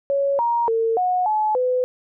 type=tone with pitch steps; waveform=sine; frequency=557 / 941 / 452.9 / 729 / 857 / 504 Hz; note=C#5 / A#5 / A#4 / F#5 / A5 / B4; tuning=+8 / +16 / -50 / -26 / -46 / +35 cents; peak=-17 dBFS; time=0.1-1.84 s; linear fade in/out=0 ms; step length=290 ms; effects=none